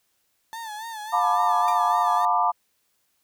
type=tone with vibrato; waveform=35% pulse; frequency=880 Hz; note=A5; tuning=in tune; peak=-31 dBFS; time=0.53-2.25 s; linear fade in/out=0 ms; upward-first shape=sine; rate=3.6 Hz; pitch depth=85 cents each way
type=chord; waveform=sine; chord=B half-diminished seventh; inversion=second; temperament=just; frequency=711.2 / 889 / 987.8 / 1185.3 Hz; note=F5 / A5 / B5 / D6; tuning=+31 / +18 / 0 / +16 cents; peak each=-24 dBFS; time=1.12-2.52 s; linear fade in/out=20 ms
type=tone with exponential decay; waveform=sawtooth; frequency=1191 Hz; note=D6; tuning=24 cents sharp; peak=-25 dBFS; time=1.68-1.81 s; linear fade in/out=1 ms; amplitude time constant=27 ms
effects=white hiss -70 dBFS RMS until 3.23 s